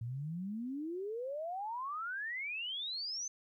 sine exponential sweep, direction up, 111.7 to 6280 Hz, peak -37 dBFS, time 0.01-3.28 s, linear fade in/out 5 ms, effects 13-bit

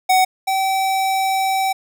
square tone pair in turn, 748 / 769 Hz, F#5 / G5, +19 / -33 cents, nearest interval unison, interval 48 cents, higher second, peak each -12 / -17 dBFS, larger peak first, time 0.09-0.25 / 0.47-1.73 s, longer second, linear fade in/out 10 ms, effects none

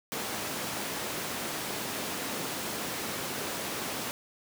pink high-pass noise, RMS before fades -35 dBFS, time 0.12-4.11 s, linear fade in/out 0 ms, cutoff 190 Hz, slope 12 dB/octave, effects none

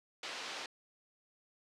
white band-pass noise, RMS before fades -43 dBFS, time 0.23-0.66 s, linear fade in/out 2 ms, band 340 to 4400 Hz, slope 12 dB/octave, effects low-pass 7000 Hz 12 dB/octave

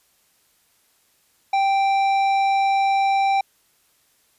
triangle tone with tanh clipping, 784 Hz, G5, in tune, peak -18 dBFS, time 1.53-3.41 s, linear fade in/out 5 ms, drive 15 dB, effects white hiss -62 dBFS RMS until 4.38 s + resampled to 32000 Hz

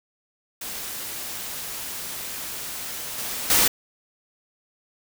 white noise with level steps, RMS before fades -33 / -30 / -18 dBFS, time 0.61-3.68 s, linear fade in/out 5 ms, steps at 3.18 / 3.5 s, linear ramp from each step 2 ms, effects none

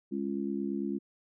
harmonic tone, 69 Hz, C#2, 7 cents flat, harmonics 3 / 4 / 5, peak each -34 / -35 / -36 dBFS, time 0.11-0.99 s, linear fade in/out 20 ms, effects none

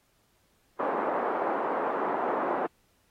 white band-pass noise, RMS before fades -29 dBFS, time 0.79-2.67 s, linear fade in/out 10 ms, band 280 to 1100 Hz, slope 24 dB/octave, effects pink hiss -69 dBFS RMS until 3.1 s + AAC 48 kbps

